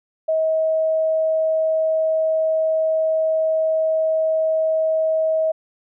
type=tone; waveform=sine; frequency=637 Hz; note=D#5; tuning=41 cents sharp; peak=-16 dBFS; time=0.28-5.52 s; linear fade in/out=10 ms; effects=none